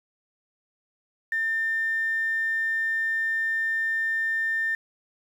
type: tone with quantisation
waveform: sine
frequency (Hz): 1800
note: A6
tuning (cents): +39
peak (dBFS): -23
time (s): 1.32-4.75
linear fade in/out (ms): 2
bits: 8
effects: none